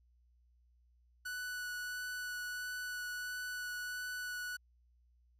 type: tone with vibrato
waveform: 45% pulse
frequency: 1480 Hz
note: F#6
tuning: in tune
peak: -39 dBFS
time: 1.25-4.57 s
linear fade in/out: 10 ms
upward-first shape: sine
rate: 1.5 Hz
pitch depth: 9 cents each way
effects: added 60 Hz sine -66 dBFS peak until 5.39 s